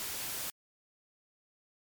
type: noise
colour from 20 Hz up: white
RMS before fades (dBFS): -38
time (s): 0-0.5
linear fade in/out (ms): 0
effects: MP3 96 kbps